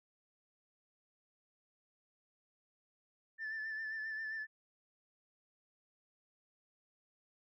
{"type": "tone with vibrato", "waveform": "sine", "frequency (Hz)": 1760, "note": "A6", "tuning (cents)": 0, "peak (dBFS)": -37, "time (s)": [3.38, 4.47], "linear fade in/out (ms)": 50, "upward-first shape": "sine", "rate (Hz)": 7.5, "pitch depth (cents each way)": 34, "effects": ["tanh soft clip ceiling -36 dBFS"]}